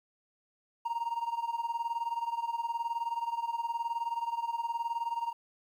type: tone with tremolo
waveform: triangle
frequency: 932.3 Hz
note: A#5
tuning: in tune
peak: -25 dBFS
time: 0.85-5.33 s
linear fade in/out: 10 ms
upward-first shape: sine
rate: 19 Hz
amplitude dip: 85%
effects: tanh soft clip ceiling -24 dBFS + 11-bit